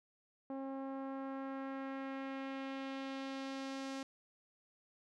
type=tone with low-pass filter sweep; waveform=sawtooth; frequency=269.6 Hz; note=C#4; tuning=48 cents flat; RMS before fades=-43 dBFS; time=0.5-4.03 s; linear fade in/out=2 ms; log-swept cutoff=790 to 6500 Hz; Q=1.2; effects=none